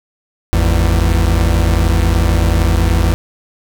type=tone pair together; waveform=40% pulse; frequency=53.35 / 84 Hz; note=G#1 / E2; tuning=+47 / +33 cents; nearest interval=minor sixth; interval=786 cents; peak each=-12 dBFS; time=0.53-3.14 s; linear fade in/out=0 ms; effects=none